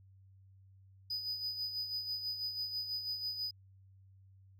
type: tone with tremolo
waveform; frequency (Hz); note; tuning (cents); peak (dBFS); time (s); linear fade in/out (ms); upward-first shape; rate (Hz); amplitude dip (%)
triangle; 4978; D#8; 0; -33; 1.1-3.51; 5; sine; 6.1; 55
effects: added 96 Hz sine -58 dBFS peak until 4.59 s